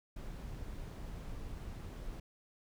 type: noise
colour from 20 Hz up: brown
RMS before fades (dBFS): -44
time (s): 0.16-2.2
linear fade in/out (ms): 5
effects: none